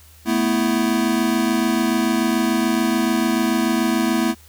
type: chord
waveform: square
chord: A suspended second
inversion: none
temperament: equal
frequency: 220 / 246.9 / 329.6 Hz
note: A3 / B3 / E4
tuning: 0 / 0 / 0 cents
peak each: -22 dBFS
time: 0.25-4.35 s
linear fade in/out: 50 ms
effects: added 78 Hz sine -47 dBFS peak until 4.48 s + white hiss -50 dBFS RMS until 4.48 s